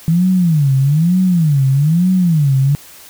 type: tone with vibrato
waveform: sine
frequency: 157.9 Hz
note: D#3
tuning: 26 cents sharp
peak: -9 dBFS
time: 0.08-2.75 s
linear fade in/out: 0 ms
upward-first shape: sine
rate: 1.1 Hz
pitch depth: 290 cents each way
effects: white hiss -39 dBFS RMS until 3.09 s